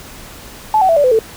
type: tone with pitch steps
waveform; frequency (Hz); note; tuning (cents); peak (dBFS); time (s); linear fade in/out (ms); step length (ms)
sine; 863 / 755.6 / 661.6 / 579.3 / 507.2 / 444.1; A5 / F#5 / E5 / D5 / B4 / A4; -34 / +36 / +6 / -24 / +46 / +16; -8; 0.74-1.19; 2; 75
effects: pink hiss -35 dBFS RMS until 1.36 s